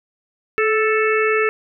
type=harmonic tone with a mistuned harmonic; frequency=440 Hz; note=A4; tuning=in tune; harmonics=1 / 3 / 4 / 5 / 6; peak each=-17 / -22 / -23 / -24 / -25 dBFS; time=0.58-1.49 s; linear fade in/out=0 ms; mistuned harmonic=1; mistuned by=-29 cents; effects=none